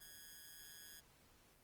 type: tone with amplitude modulation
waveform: 5% pulse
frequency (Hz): 1661.2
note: G#6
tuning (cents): 0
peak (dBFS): -40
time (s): 0-1.01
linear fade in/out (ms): 20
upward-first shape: sine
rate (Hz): 160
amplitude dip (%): 95
effects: pink hiss -69 dBFS RMS until 1.63 s + Opus 32 kbps